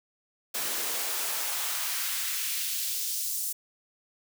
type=noise with high-pass filter sweep; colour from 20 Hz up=white; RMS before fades=-31 dBFS; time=0.54-3.53 s; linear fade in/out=10 ms; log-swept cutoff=230 to 7300 Hz; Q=0.99; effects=none